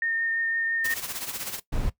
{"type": "tone with vibrato", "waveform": "sine", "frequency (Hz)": 1827, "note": "A#6", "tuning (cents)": -35, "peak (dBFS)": -24, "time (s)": [0.02, 0.94], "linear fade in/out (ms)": 2, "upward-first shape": "triangle", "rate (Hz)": 5.9, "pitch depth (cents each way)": 11}
{"type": "noise with tremolo", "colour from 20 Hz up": "white", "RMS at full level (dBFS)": -31, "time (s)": [0.84, 1.6], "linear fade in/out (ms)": 10, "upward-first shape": "sine", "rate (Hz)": 16, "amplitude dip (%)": 65}
{"type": "noise", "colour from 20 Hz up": "brown", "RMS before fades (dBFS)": -25, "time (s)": [1.72, 1.9], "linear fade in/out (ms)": 10}
{"effects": ["noise-tail reverb RT60 0.1 s tail -17 dB re dry"]}